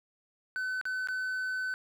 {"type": "tone with dropouts", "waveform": "triangle", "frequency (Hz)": 1514, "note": "F#6", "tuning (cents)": 39, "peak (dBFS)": -29, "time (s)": [0.56, 1.74], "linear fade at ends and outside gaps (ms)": 0, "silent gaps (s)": [[0.813, 0.854], [1.073, 1.086]], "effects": []}